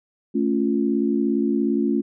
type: chord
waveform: sine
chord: A augmented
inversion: none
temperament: equal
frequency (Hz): 220 / 277.2 / 349.2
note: A3 / C#4 / E#4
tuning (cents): 0 / 0 / 0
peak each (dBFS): -22 / -22 / -24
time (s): 0.34-2.02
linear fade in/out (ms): 20
effects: none